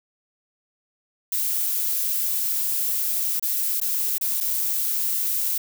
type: noise with dropouts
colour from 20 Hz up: violet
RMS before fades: -24 dBFS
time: 1.32-5.58 s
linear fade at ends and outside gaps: 5 ms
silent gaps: 3.397-3.425 / 3.802-3.814 / 4.182-4.211 / 4.404-4.408 s
effects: none